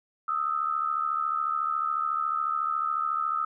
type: tone pair together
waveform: sine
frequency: 1244.5 / 1318.5 Hz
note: D#6 / E6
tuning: 0 / 0 cents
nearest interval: minor second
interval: 100 cents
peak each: -28 dBFS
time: 0.28-3.45 s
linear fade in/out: 5 ms
effects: none